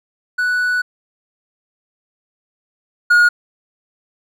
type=tone pair in turn; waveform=triangle; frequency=1480 / 1437.9 Hz; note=F#6 / F#6; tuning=0 / -50 cents; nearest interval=unison; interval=50 cents; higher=first; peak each=-13 / -6 dBFS; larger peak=second; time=0.38-0.82 / 3.1-3.29 s; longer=first; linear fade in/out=10 ms; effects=none